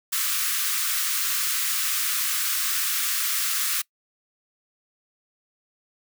white high-pass noise, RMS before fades -25 dBFS, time 0.12-3.82 s, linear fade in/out 10 ms, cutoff 1100 Hz, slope 96 dB/octave, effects noise-tail reverb RT60 0.1 s tail -23 dB re dry

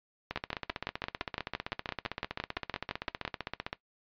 two click trains, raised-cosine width 0.3 ms, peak -16 / -18 dBFS, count 18 / 54, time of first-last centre 0.36-3.251 / 0.31-3.729 s, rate 5.88 / 15.5 Hz, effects noise-tail reverb RT60 0.1 s tail -17 dB re dry + resampled to 11025 Hz

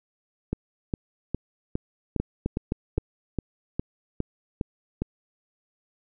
two click trains, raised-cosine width 3 ms, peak -12 / -13 dBFS, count 4 / 12, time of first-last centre 2.2-2.981 / 0.53-5.02 s, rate 3.84 / 2.45 Hz, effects none

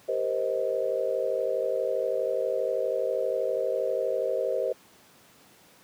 sine chord, C minor seventh, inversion second, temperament just, 392.4 / 470.9 / 523.3 / 627.9 Hz, G4 / Bb4 / C5 / Eb5, +2 / +18 / 0 / +16 cents, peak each -33 / -31 / -28 / -31 dBFS, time 0.08-4.73 s, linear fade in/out 10 ms, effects pink hiss -56 dBFS RMS until 5.83 s + high-pass 150 Hz 12 dB/octave

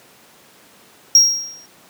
triangle tone with exponential decay, 5610 Hz, F8, 7 cents sharp, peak -3 dBFS, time 1.15-1.66 s, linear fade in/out 2 ms, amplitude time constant 110 ms, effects pink hiss -48 dBFS RMS until 1.89 s + high-pass 200 Hz 12 dB/octave

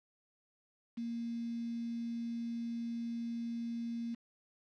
sine tone with quantisation, 233.1 Hz, A#3, in tune, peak -36 dBFS, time 0.97-4.15 s, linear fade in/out 10 ms, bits 9, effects low-pass 4000 Hz 12 dB/octave

